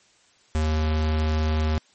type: tone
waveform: square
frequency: 77.78 Hz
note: D#2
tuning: in tune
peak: -21 dBFS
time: 0.55-1.78 s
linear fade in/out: 0 ms
effects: white hiss -59 dBFS RMS until 1.94 s + MP3 32 kbps